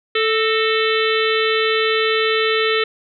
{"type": "harmonic tone with a mistuned harmonic", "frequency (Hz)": 440, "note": "A4", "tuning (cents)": 0, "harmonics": [1, 3, 4, 5, 6, 7, 8, 9], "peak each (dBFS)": [-18, -23, -24, -25, -26, -26, -27, -28], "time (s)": [0.15, 2.84], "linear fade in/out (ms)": 5, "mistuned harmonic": 4, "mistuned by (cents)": 72, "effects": []}